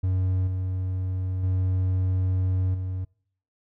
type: tone with level steps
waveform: triangle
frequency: 93 Hz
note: F#2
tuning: 9 cents sharp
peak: -19 / -23 / -19 / -25 dBFS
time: 0.03-3.05 s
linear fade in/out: 10 ms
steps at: 0.47 / 1.43 / 2.74 s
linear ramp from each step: 5 ms
effects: noise-tail reverb RT60 0.6 s tail -26 dB re dry